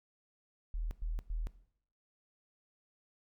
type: tone bursts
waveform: sine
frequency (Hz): 40.11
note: E1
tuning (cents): -47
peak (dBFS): -33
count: 3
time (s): 0.74-1.47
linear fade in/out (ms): 0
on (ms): 170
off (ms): 110
effects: noise-tail reverb RT60 0.7 s tail -17 dB re dry + MP3 96 kbps